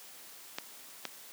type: clicks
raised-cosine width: 0.2 ms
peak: -17 dBFS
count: 2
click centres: 0.585 / 1.053 s
effects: white hiss -51 dBFS RMS until 1.32 s + high-pass 200 Hz 12 dB/octave